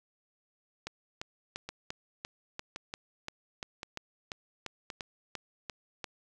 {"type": "two click trains", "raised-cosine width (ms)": 0.2, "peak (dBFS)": [-20, -22], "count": [16, 4], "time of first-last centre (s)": [[0.87, 6.042], [1.69, 4.902]], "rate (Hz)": [2.9, 0.934], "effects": []}